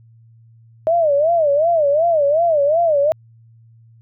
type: tone with vibrato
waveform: sine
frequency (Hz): 622.3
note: D#5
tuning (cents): 0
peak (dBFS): -12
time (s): 0.87-3.12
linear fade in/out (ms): 0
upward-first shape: sine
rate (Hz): 2.7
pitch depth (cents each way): 180
effects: added 114 Hz sine -45 dBFS peak until 4.01 s